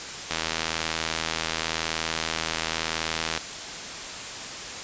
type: click train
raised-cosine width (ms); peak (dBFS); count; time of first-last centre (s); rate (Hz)
0.2; -8; 249; 0.31-3.376; 80.9
effects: white hiss -35 dBFS RMS until 4.83 s + resampled to 16000 Hz